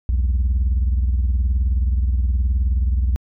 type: beating tone pair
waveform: sine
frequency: 61.74 / 80.74 Hz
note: B1 / E2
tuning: 0 / -35 cents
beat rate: 19 Hz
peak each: -14 / -21 dBFS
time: 0.09-3.16 s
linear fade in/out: 0 ms
effects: tanh soft clip ceiling -13 dBFS